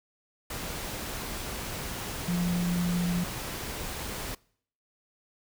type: tone in noise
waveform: sine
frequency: 175.5 Hz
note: F3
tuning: 9 cents sharp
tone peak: -25 dBFS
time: 2.28-3.24 s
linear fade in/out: 5 ms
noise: pink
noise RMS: -36 dBFS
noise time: 0.5-4.35 s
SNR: +8 dB
effects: noise-tail reverb RT60 0.6 s tail -24 dB re dry